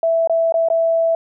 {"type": "tone with dropouts", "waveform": "sine", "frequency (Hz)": 660, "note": "E5", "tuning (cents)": 2, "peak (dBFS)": -13, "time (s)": [0.03, 1.15], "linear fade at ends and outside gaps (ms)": 2, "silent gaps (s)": [[0.274, 0.296], [0.523, 0.541], [0.686, 0.701]], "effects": []}